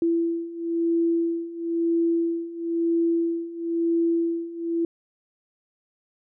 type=beating tone pair; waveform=sine; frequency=334.5 / 335.5 Hz; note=E4 / E4; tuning=+25 / +31 cents; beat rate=1 Hz; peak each=-26 / -23 dBFS; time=0.02-4.85 s; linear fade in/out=2 ms; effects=none